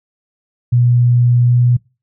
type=tone with pitch glide; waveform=sine; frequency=121.6 to 122.3 Hz; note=B2 to B2; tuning=-26 to -16 cents; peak=-8 dBFS; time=0.72-1.77 s; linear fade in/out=10 ms; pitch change=+10 cents; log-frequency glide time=1.45-1.53 s; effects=noise-tail reverb RT60 0.3 s tail -24 dB re dry